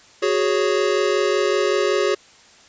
square chord, F# suspended second, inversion none, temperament equal, 370 / 415.3 / 554.4 Hz, F#4 / G#4 / C#5, 0 / 0 / 0 cents, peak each -22 / -21 / -24 dBFS, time 0.22-2.15 s, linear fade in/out 10 ms, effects white hiss -49 dBFS RMS until 2.68 s + resampled to 16000 Hz

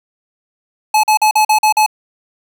square tone bursts, 858 Hz, A5, 44 cents flat, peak -9 dBFS, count 7, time 0.94-1.863 s, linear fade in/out 5 ms, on 95 ms, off 43 ms, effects none

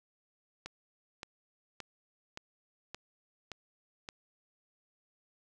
click train, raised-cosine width 0.2 ms, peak -24 dBFS, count 7, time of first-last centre 0.66-4.089 s, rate 1.75 Hz, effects none

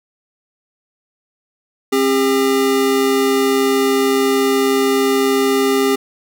square tone pair together, 268.1 / 401.7 Hz, C4 / G4, +42 / +42 cents, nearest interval perfect fifth, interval 700 cents, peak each -18 / -15 dBFS, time 1.92-5.96 s, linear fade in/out 10 ms, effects none

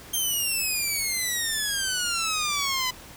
10% pulse exponential sweep, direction down, 3192 to 1000 Hz, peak -16 dBFS, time 0.13-2.91 s, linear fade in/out 10 ms, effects pink hiss -45 dBFS RMS until 3.16 s

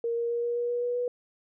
sine tone with pitch steps, 466.2 / 469.4 / 472.7 / 476 / 479.3 / 482.6 / 486 / 489.4 Hz, A#4 / A#4 / A#4 / A#4 / A#4 / B4 / B4 / B4, 0 / +12 / +24 / +36 / +48 / -40 / -28 / -16 cents, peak -26 dBFS, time 0.04-1.08 s, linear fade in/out 2 ms, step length 130 ms, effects none

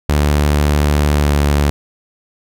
sawtooth tone with pitch glide, 73.6 to 72.42 Hz, D2 to D2, +4 to -24 cents, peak -7 dBFS, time 0.09-1.7 s, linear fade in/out 0 ms, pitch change -28 cents, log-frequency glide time 1.16-1.34 s, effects none

